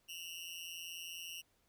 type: tone with amplitude modulation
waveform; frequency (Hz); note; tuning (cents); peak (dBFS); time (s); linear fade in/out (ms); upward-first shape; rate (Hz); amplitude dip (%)
sawtooth; 2831; F7; +23; -37; 0.08-1.42; 20; sine; 170; 100
effects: pink hiss -75 dBFS RMS until 1.68 s